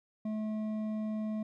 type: tone with hard clipping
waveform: sine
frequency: 215.7 Hz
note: A3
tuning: 34 cents flat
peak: -34 dBFS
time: 0.25-1.43 s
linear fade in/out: 5 ms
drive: 7 dB
effects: none